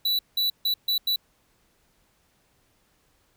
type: tone bursts at uneven times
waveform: square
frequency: 3951 Hz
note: B7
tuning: in tune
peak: -22 dBFS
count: 5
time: 0.05-0.19 / 0.37-0.5 / 0.65-0.74 / 0.88-0.98 / 1.07-1.16 s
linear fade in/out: 5 ms
effects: pink hiss -66 dBFS RMS until 3.36 s